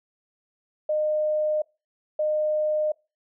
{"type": "tone pair in turn", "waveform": "sine", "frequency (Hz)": [611, 611], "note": ["D#5", "D#5"], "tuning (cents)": [-32, -32], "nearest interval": "unison", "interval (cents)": 0, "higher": "neither", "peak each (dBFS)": -21, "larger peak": "neither", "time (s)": [[0.89, 1.62], [2.19, 2.92]], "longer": "neither", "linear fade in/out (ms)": 5, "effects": ["noise-tail reverb RT60 0.3 s tail -26 dB re dry"]}